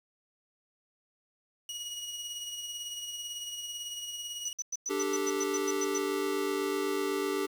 25% pulse tone with tremolo, 2900 Hz, F#7, 35 cents flat, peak -32 dBFS, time 1.69-4.53 s, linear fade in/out 2 ms, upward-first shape sine, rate 18 Hz, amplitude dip 40%
sine tone bursts, 5990 Hz, F#8, 20 cents sharp, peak -31 dBFS, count 12, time 4.45-5.982 s, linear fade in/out 5 ms, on 36 ms, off 100 ms
square chord, D suspended fourth, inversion none, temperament equal, 293.7 / 392 / 440 Hz, D4 / G4 / A4, 0 / 0 / 0 cents, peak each -36 / -32 / -37 dBFS, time 4.89-7.47 s, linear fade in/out 20 ms
effects 9-bit

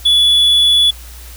triangle tone, 3424 Hz, A7, 48 cents flat, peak -6 dBFS, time 0.05-0.91 s, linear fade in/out 10 ms, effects added 60 Hz sine -32 dBFS peak until 1.36 s + white hiss -38 dBFS RMS until 1.36 s

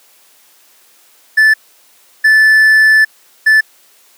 triangle tone bursts at uneven times, 1750 Hz, A6, 10 cents flat, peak -3 dBFS, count 3, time 1.37-1.54 / 2.24-3.05 / 3.46-3.61 s, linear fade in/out 10 ms, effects white hiss -48 dBFS RMS until 4.17 s + high-pass 300 Hz 12 dB/octave

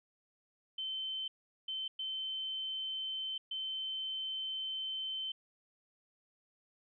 sine tone bursts at uneven times, 3082 Hz, G7, 30 cents flat, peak -36 dBFS, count 4, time 0.78-1.28 / 1.68-1.88 / 1.99-3.38 / 3.51-5.32 s, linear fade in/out 5 ms, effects none

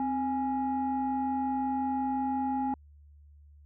sine tone pair together, 261.1 / 828.9 Hz, C4 / G#5, -3 / -4 cents, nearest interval octave + minor sixth, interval 1999 cents, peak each -29 / -29 dBFS, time 0-2.74 s, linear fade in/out 2 ms, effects tanh soft clip ceiling -22 dBFS + added 73 Hz sine -52 dBFS peak until 3.65 s

